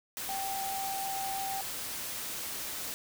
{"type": "tone in noise", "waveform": "sine", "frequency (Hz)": 779, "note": "G5", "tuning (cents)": -11, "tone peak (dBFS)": -34, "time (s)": [0.29, 1.61], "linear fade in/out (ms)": 0, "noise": "white", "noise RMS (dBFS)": -38, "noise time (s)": [0.17, 2.94], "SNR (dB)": 1, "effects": []}